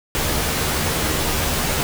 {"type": "noise with comb filter", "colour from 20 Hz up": "pink", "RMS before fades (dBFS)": -21, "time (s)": [0.15, 1.83], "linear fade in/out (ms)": 0, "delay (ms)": 13, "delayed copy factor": 0.55, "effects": []}